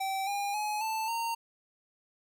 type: tone with pitch steps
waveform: square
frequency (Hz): 773 / 807.7 / 843.9 / 881.8 / 921.4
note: G5 / G#5 / G#5 / A5 / A#5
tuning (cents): -24 / -48 / +27 / +4 / -20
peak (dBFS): -31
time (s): 0-1.35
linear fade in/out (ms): 10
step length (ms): 270
effects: none